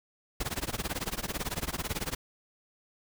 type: noise with tremolo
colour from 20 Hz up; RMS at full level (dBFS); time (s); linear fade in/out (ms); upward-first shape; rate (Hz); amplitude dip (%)
pink; -31; 0.4-2.15; 5; sine; 18; 95
effects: none